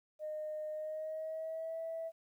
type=tone with pitch glide; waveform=sine; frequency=614 to 654.3 Hz; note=D#5 to E5; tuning=-23 to -13 cents; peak=-37 dBFS; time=0.19-2.12 s; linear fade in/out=50 ms; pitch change=+110 cents; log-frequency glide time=0.71-1.79 s; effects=tanh soft clip ceiling -33 dBFS + 12-bit